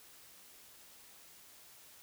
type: silence
effects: white hiss -58 dBFS RMS until 2.02 s